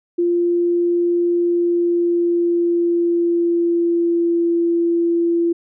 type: tone with pitch glide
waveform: sine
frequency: 346.9 to 339.6 Hz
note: F4 to F4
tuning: -12 to -48 cents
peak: -14 dBFS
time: 0.18-5.53 s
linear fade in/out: 10 ms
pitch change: -36 cents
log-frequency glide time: 1.32-4.53 s
effects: none